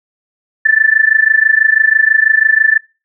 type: tone with amplitude modulation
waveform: sine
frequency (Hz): 1760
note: A6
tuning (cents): 0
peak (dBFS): -3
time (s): 0.65-2.78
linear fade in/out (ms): 10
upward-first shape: sine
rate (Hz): 26.1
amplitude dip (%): 90
effects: noise-tail reverb RT60 0.3 s tail -24 dB re dry